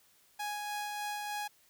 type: tone with tremolo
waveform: sawtooth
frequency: 830.6 Hz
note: G#5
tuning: in tune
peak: -31 dBFS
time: 0.39-1.48 s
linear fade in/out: 10 ms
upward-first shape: sine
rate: 3.3 Hz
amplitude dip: 25%
effects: white hiss -66 dBFS RMS until 1.69 s